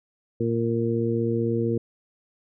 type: harmonic tone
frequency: 115.8 Hz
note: A#2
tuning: 11 cents flat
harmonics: 1 / 2 / 3 / 4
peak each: -27 / -27 / -27 / -27 dBFS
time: 0.4-1.78 s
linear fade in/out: 5 ms
effects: none